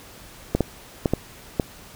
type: clicks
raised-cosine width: 2 ms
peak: -5 dBFS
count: 5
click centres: 0.55 / 0.607 / 1.058 / 1.136 / 1.598 s
effects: pink hiss -45 dBFS RMS until 1.95 s